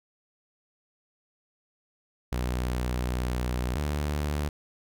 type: tone pair in turn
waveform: sawtooth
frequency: 61.74 / 73.78 Hz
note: B1 / D2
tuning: 0 / +9 cents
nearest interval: minor third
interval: 309 cents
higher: second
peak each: -23 dBFS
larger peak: neither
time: 2.32-3.75 / 3.75-4.49 s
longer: first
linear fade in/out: 5 ms
effects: none